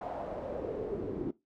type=noise with band-pass filter sweep; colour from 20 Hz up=brown; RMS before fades=-37 dBFS; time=0.01-1.31 s; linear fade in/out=5 ms; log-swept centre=760 to 320 Hz; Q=4.1; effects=noise-tail reverb RT60 0.2 s tail -19 dB re dry